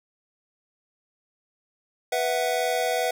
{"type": "chord", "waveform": "square", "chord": "B suspended fourth", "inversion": "none", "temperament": "just", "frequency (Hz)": [493.9, 658.5, 740.8], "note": ["B4", "E5", "F#5"], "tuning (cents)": [0, -2, 2], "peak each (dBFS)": -28, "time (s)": [2.12, 3.11], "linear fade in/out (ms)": 5, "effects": []}